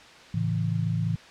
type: chord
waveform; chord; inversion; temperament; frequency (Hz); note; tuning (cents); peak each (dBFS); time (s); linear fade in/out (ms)
sine; A major; none; equal; 110 / 138.59 / 164.81; A2 / C#3 / E3; 0 / 0 / 0; -27 / -32 / -27; 0.34-1.16; 5
effects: white hiss -48 dBFS RMS until 1.3 s + low-pass 4000 Hz 12 dB/octave